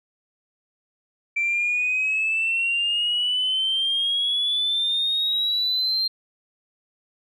sine exponential sweep, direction up, 2337 to 4186 Hz, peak -19 dBFS, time 1.36-6.08 s, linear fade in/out 10 ms, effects tanh soft clip ceiling -16 dBFS

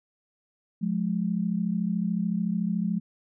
sine tone pair together, 178.27 / 212 Hz, F3 / G#3, +36 / +36 cents, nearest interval minor third, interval 300 cents, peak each -27 dBFS, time 0.81-3 s, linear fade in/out 20 ms, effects none

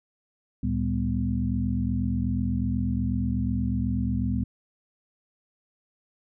sine tone cluster, 70.7 / 113.3 / 198.8 / 247 Hz, C#2 / A#2 / G3 / B3, +35 / -49 / +25 / 0 cents, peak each -29 dBFS, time 0.63-4.44 s, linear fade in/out 5 ms, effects none

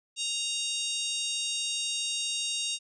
harmonic tone, 932.3 Hz, A#5, in tune, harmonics 3 / 4 / 5 / 6 / 7 / 8 / 9 / 10, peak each -35 / -33 / -41 / -39 / -39 / -41 / -40 / -44 dBFS, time 0.16-2.79 s, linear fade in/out 50 ms, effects none

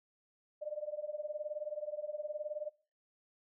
sine tone with tremolo, 601 Hz, D5, 40 cents sharp, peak -33 dBFS, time 0.61-2.7 s, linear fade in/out 20 ms, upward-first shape triangle, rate 19 Hz, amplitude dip 100%, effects noise-tail reverb RT60 0.4 s tail -21 dB re dry

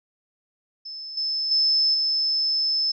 sine tone with level steps, 5250 Hz, E8, 8 cents flat, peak -33 / -23 / -17 / -20 dBFS, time 0.85-2.92 s, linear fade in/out 10 ms, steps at 1.17 / 1.51 / 1.94 s, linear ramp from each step 5 ms, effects none

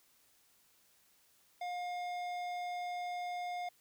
triangle tone with tanh clipping, 712 Hz, F5, 33 cents sharp, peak -39 dBFS, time 1.61-3.69 s, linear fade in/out 5 ms, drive 18 dB, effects white hiss -69 dBFS RMS until 3.8 s

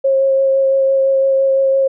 sine tone with vibrato, 539 Hz, C#5, 49 cents flat, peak -10 dBFS, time 0.04-1.88 s, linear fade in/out 10 ms, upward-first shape sine, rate 5.9 Hz, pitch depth 11 cents each way, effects none

